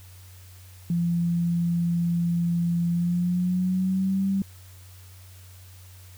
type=tone with pitch glide; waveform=sine; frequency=171.2 to 194.4 Hz; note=F3 to G3; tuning=-34 to -14 cents; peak=-21 dBFS; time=0.9-4.42 s; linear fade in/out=2 ms; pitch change=+220 cents; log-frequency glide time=2.9-4.26 s; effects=added 92 Hz sine -45 dBFS peak until 6.17 s + white hiss -53 dBFS RMS until 6.17 s